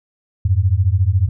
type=beating tone pair; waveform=sine; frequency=87.4 / 101.4 Hz; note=F2 / G#2; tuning=+2 / -41 cents; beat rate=14 Hz; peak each=-15 dBFS; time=0.45-1.29 s; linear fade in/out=5 ms; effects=none